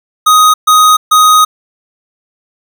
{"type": "tone bursts at uneven times", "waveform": "square", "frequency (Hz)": 1251, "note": "D#6", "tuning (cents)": 9, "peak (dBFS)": -4, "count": 3, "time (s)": [[0.26, 0.54], [0.67, 0.97], [1.11, 1.45]], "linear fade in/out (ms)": 10, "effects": []}